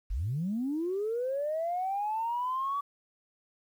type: linear sweep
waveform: sine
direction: up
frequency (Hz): 38.15 to 1147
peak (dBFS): -28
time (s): 0.1-2.81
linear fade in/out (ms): 10
effects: tanh soft clip ceiling -24 dBFS + 10-bit